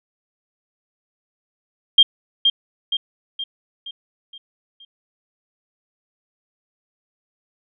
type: tone with echo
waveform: sine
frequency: 3202 Hz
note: G7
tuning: 36 cents sharp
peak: -6 dBFS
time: 1.98-2.03 s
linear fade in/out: 5 ms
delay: 470 ms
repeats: 6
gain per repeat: -6 dB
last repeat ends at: 4.85 s
effects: none